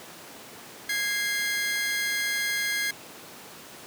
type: tone pair together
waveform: sawtooth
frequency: 1646 / 2094 Hz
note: G#6 / C7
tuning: -16 / +1 cents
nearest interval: major third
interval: 417 cents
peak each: -25 dBFS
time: 0.89-2.91 s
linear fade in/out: 5 ms
effects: pink hiss -44 dBFS RMS until 3.86 s + high-pass 200 Hz 12 dB/octave